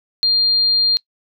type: tone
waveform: sine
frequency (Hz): 4200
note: C8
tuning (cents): +6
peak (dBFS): -12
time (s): 0.23-0.97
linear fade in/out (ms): 0
effects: noise-tail reverb RT60 0.1 s tail -23 dB re dry